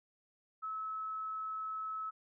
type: tone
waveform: sine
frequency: 1296 Hz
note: E6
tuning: 30 cents flat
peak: -37 dBFS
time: 0.62-2.11 s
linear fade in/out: 20 ms
effects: none